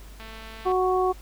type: click train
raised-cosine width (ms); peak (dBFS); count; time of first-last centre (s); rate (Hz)
0.3; -27; 116; 0.2-0.718; 222
type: harmonic tone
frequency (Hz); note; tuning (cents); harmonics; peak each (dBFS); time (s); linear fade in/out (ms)
370; F#4; 0; 1 / 2 / 3; -22 / -25 / -27; 0.65-1.13; 20
effects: added 50 Hz sine -42 dBFS peak until 1.21 s + pink hiss -51 dBFS RMS until 1.21 s